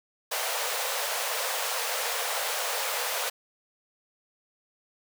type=high-pass noise; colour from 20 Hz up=pink; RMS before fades=-30 dBFS; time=0.31-3.3 s; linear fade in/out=10 ms; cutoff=460 Hz; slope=96 dB/octave; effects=none